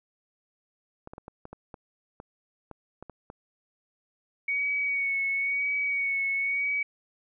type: clicks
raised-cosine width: 1 ms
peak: -27 dBFS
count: 12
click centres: 1.074 / 1.135 / 1.181 / 1.281 / 1.454 / 1.53 / 1.742 / 2.201 / 2.713 / 3.026 / 3.097 / 3.301 s
type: tone with vibrato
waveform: sine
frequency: 2236 Hz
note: C#7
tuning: 14 cents sharp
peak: -25 dBFS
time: 4.48-6.83 s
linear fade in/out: 5 ms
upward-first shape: sine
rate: 0.98 Hz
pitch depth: 29 cents each way
effects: none